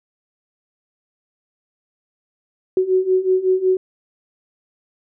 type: beating tone pair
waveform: sine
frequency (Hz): 370 / 375.4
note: F#4 / F#4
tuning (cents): 0 / +25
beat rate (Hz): 5.4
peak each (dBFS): -19 / -16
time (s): 2.77-3.77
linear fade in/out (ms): 2
effects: none